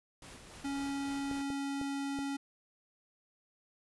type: noise with tremolo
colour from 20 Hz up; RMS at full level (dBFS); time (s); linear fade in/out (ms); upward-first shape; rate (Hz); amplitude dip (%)
pink; -50; 0.22-1.42; 2; sine; 3.6; 40
type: tone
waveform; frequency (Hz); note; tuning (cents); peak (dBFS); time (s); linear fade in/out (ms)
square; 278.1; C#4; +6; -35; 0.64-2.37; 10
type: clicks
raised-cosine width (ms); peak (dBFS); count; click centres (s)
2; -30; 4; 1.313 / 1.503 / 1.814 / 2.189
effects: resampled to 24000 Hz